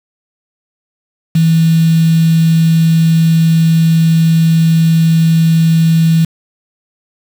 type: tone with quantisation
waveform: sine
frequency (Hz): 163.1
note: E3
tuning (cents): -18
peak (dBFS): -6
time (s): 1.35-6.25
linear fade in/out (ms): 5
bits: 4
effects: none